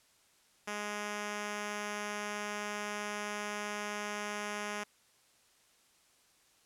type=tone; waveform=5% pulse; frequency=207.7 Hz; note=G#3; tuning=in tune; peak=-25 dBFS; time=0.67-4.84 s; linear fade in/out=10 ms; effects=white hiss -67 dBFS RMS until 6.65 s + low-pass 10000 Hz 12 dB/octave